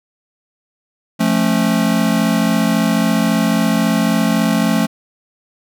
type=chord; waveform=square; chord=F augmented; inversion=none; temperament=just; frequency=174.61 / 218.3 / 272.8 Hz; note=F3 / A3 / C#4; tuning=0 / -13 / -28 cents; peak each=-19 / -16 / -20 dBFS; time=1.19-4.87 s; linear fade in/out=20 ms; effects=none